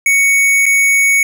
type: tone with dropouts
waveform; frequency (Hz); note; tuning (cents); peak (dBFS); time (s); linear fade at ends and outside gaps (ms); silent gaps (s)
square; 2227; C#7; +7; -9; 0.06-1.23; 2; 0.657-0.663
effects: none